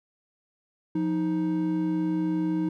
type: tone pair together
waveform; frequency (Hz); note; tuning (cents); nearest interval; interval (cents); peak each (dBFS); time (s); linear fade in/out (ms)
triangle; 176 / 313.6; F3 / D#4; +14 / +14; minor seventh; 1000; -27 / -23; 0.95-2.69; 5
effects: none